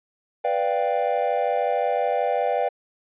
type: chord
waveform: triangle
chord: G dominant seventh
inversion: first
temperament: equal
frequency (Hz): 493.9 / 587.3 / 698.5 / 784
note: B4 / D5 / F5 / G5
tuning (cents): 0 / 0 / 0 / 0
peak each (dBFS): -24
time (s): 0.44-2.69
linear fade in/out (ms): 10
effects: resampled to 8000 Hz